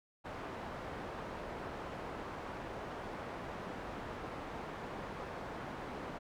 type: low-pass noise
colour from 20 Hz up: white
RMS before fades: -44 dBFS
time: 0.24-6.19 s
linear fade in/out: 20 ms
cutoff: 1000 Hz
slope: 12 dB/octave
effects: none